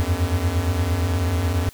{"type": "tone cluster", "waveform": "square", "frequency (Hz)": [80.5, 89.3, 97.7], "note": ["E2", "F2", "G2"], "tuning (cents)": [-41, 39, -5], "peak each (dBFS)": [-25, -22, -29], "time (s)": [0, 1.69], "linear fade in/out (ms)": 0, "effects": ["white hiss -48 dBFS RMS until 1.73 s"]}